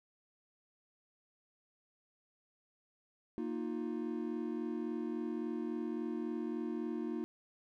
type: chord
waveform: triangle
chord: Bb suspended fourth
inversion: none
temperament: equal with one note detuned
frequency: 233.1 / 311.1 / 354.7 Hz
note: Bb3 / Eb4 / F4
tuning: 0 / 0 / +27 cents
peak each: -38 / -38 / -39 dBFS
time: 3.38-7.24 s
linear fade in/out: 0 ms
effects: none